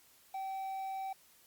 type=tone with quantisation; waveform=triangle; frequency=771 Hz; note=G5; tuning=29 cents flat; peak=-35 dBFS; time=0.34-1.13 s; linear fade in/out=5 ms; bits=10; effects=white hiss -64 dBFS RMS until 1.46 s + Opus 48 kbps